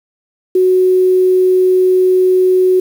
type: tone with quantisation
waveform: sine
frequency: 370 Hz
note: F#4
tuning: in tune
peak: -7 dBFS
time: 0.55-2.8 s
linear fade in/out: 5 ms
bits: 6
effects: none